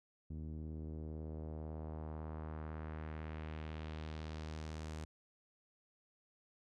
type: tone with low-pass filter sweep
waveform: sawtooth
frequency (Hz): 78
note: D#2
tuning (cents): +5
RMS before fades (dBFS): -45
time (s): 0.3-5.05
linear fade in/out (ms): 5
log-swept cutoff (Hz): 240 to 8200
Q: 1.3
effects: none